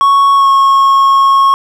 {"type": "tone with pitch glide", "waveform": "triangle", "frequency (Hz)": [1108.7, 1092.8], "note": ["C#6", "C#6"], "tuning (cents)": [0, -25], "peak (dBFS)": -3, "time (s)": [0.01, 1.54], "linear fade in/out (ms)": 0, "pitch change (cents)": -25, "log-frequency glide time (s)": [0.35, 0.49], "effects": []}